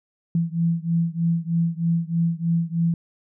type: beating tone pair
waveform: sine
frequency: 166.2 / 169.4 Hz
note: E3 / E3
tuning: +15 / +48 cents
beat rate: 3.2 Hz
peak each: -22 / -23 dBFS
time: 0.35-2.94 s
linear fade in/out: 2 ms
effects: none